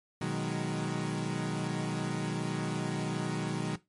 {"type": "chord", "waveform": "30% pulse", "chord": "G# minor seventh", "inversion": "first", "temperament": "equal", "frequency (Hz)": [123.47, 155.56, 185, 207.7], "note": ["B2", "D#3", "F#3", "G#3"], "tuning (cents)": [0, 0, 0, 0], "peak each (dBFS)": [-36, -32, -33, -37], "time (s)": [0.21, 3.76], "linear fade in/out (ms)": 5, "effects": ["noise-tail reverb RT60 0.2 s tail -17 dB re dry", "MP3 48 kbps"]}